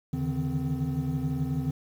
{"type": "tone cluster", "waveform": "triangle", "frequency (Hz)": [78.5, 140.2, 151.8, 158.8, 257.6], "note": ["D#2", "C#3", "D#3", "D#3", "C4"], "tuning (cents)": [16, 20, -42, 36, -27], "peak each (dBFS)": [-36, -29, -31, -33, -30], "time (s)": [0.13, 1.71], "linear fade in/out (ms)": 5, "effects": ["9-bit"]}